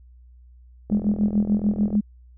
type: click train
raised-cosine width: 2 ms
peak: -19 dBFS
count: 45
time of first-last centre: 0.9-1.953 s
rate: 41.8 Hz
type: tone with tremolo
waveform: sine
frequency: 207.7 Hz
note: G#3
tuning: in tune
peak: -15 dBFS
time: 0.91-2.01 s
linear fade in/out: 10 ms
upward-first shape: sine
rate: 6.8 Hz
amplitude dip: 85%
effects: added 61 Hz sine -46 dBFS peak until 2.37 s